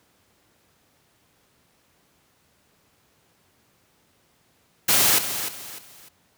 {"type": "noise with echo", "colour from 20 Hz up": "white", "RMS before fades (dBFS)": -18, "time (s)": [4.88, 5.19], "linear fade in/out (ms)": 10, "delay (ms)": 300, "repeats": 3, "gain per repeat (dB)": -10, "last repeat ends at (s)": 6.09, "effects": ["pink hiss -63 dBFS RMS until 6.37 s", "high-pass 80 Hz 12 dB/octave"]}